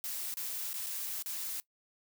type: noise with dropouts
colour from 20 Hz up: blue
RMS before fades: -38 dBFS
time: 0.04-1.6 s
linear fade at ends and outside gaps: 0 ms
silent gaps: 0.34-0.371 / 0.731-0.741 / 0.862-0.867 / 1.224-1.26 s
effects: noise-tail reverb RT60 0.1 s tail -20 dB re dry